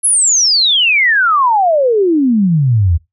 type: exponential sweep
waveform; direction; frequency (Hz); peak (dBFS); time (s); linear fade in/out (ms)
sine; down; 11100 to 77.78; -8; 0.03-2.98; 20
effects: noise-tail reverb RT60 0.2 s tail -22 dB re dry